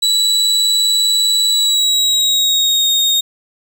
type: tone with pitch glide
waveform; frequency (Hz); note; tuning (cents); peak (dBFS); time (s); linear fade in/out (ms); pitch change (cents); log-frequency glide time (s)
35% pulse; 3935 to 3714; B7 to A#7; -7 to -7; -10; 0.02-3.21; 10; -100; 1.5-2.88
effects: none